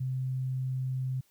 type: tone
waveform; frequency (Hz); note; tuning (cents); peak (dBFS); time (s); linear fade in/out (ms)
sine; 130; C3; -11; -29; 0-1.21; 10
effects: white hiss -68 dBFS RMS until 1.3 s